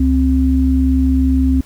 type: tone pair together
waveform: sine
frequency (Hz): 69.3 / 262.3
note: C#2 / C4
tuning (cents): 0 / +4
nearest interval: octave + major seventh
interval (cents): 2304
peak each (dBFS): -13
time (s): 0-1.61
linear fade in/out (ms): 5
effects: pink hiss -45 dBFS RMS until 1.65 s